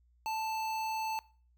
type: tone with notch filter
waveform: square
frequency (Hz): 881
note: A5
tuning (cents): +2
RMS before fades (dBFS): -35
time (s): 0.26-1.19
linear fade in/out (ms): 0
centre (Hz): 9900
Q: 1.4
effects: noise-tail reverb RT60 0.4 s tail -21 dB re dry + added 60 Hz sine -64 dBFS peak until 1.57 s